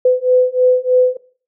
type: beating tone pair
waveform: sine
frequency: 503 / 506.2 Hz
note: B4 / B4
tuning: +32 / +43 cents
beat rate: 3.2 Hz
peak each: -13 dBFS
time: 0.05-1.17 s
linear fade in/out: 5 ms
effects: noise-tail reverb RT60 0.4 s tail -17 dB re dry